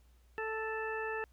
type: harmonic tone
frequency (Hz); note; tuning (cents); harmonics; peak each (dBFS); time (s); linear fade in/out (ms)
440; A4; 0; 1 / 2 / 3 / 4 / 6; -38 / -42 / -45 / -40 / -46; 0.38-1.24; 0
effects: added 60 Hz sine -61 dBFS peak until 1.32 s + pink hiss -73 dBFS RMS until 1.32 s